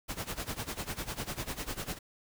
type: noise with tremolo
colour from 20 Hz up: pink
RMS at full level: -35 dBFS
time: 0.08-1.99 s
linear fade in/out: 20 ms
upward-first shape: sine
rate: 10 Hz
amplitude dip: 85%
effects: none